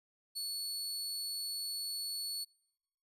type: tone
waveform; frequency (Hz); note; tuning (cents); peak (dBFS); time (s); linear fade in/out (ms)
sawtooth; 4416; C#8; -7; -34; 0.35-2.45; 20
effects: noise-tail reverb RT60 0.9 s tail -26 dB re dry + resampled to 32000 Hz